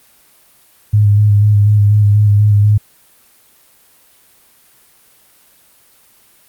sine tone with vibrato, 103.83 Hz, G#2, in tune, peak -6 dBFS, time 0.93-2.78 s, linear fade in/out 10 ms, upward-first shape square, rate 4.1 Hz, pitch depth 21 cents each way, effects white hiss -49 dBFS RMS until 6.48 s + Opus 32 kbps

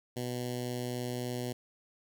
10% pulse tone with notch filter, 123.47 Hz, B2, in tune, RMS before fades -36 dBFS, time 0.16-1.53 s, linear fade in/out 10 ms, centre 1300 Hz, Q 0.55, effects none

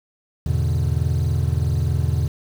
triangle chord, E dominant seventh, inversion none, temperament equal, 82.41 / 103.83 / 123.47 / 146.83 Hz, E2 / G#2 / B2 / D3, 0 / 0 / 0 / 0 cents, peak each -19 / -24 / -21 / -23 dBFS, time 0.46-2.28 s, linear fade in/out 5 ms, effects 7-bit

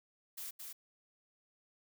blue noise with echo, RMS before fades -44 dBFS, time 0.37-0.51 s, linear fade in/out 10 ms, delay 220 ms, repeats 1, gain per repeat -3 dB, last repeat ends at 0.73 s, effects none

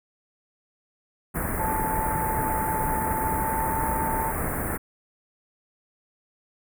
pink band-stop noise, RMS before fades -28 dBFS, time 1.34-4.78 s, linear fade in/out 20 ms, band 2000 to 9200 Hz, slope 48 dB/octave
sine tone with pitch glide, 880 to 892.3 Hz, A5 to A5, 0 to +24 cents, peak -26 dBFS, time 1.59-4.32 s, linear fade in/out 10 ms, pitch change +24 cents, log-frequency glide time 3.02-3.84 s
effects none

